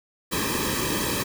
pink noise with comb filter, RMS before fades -26 dBFS, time 0.31-1.24 s, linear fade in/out 20 ms, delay 1.4 ms, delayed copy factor -0.9, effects none

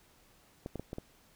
clicks, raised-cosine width 2 ms, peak -25 dBFS, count 5, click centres 0.661 / 0.757 / 0.796 / 0.931 / 0.984 s, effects pink hiss -64 dBFS RMS until 1.35 s

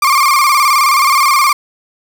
35% pulse tone with vibrato, 1129 Hz, C#6, 31 cents sharp, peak -6 dBFS, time 0.02-1.53 s, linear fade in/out 5 ms, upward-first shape square, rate 19 Hz, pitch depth 82 cents each way, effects none

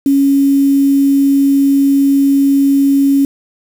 sine tone with quantisation, 277.2 Hz, C#4, in tune, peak -7 dBFS, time 0.06-3.25 s, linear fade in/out 2 ms, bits 5, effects none

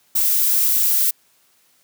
violet noise, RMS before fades -17 dBFS, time 0.15-1.11 s, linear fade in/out 10 ms, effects white hiss -59 dBFS RMS until 1.83 s + high-pass 100 Hz 12 dB/octave

